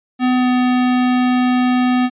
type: tone with pitch glide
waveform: square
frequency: 252.2 to 250.5 Hz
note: B3 to B3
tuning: +36 to +25 cents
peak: -13 dBFS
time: 0.19-2.1 s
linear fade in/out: 50 ms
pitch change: -11 cents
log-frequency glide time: 0.36-0.48 s
effects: resampled to 8000 Hz